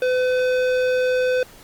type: tone with tanh clipping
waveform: sine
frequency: 506 Hz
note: B4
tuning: 42 cents sharp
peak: -19 dBFS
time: 0.02-1.43 s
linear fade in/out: 2 ms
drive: 16 dB
effects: pink hiss -46 dBFS RMS until 1.63 s + Opus 24 kbps